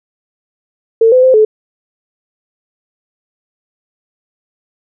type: tone with pitch steps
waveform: sine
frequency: 451.5 / 509 / 518 / 431.7 Hz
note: A4 / C5 / C5 / A4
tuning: +45 / -48 / -17 / -33 cents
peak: -4 dBFS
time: 1.01-1.45 s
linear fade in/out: 5 ms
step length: 110 ms
effects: none